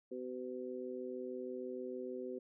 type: harmonic tone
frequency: 126.4 Hz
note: B2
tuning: 41 cents sharp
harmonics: 2 / 3 / 4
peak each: -46 / -43 / -46 dBFS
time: 0.11-2.39 s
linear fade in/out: 10 ms
effects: none